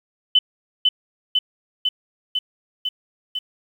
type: tone with echo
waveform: sine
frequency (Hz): 3022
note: F#7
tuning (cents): +36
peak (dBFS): -10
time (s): 0.35-0.39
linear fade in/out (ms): 5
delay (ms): 500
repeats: 6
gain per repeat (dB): -2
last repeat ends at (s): 3.39
effects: 8-bit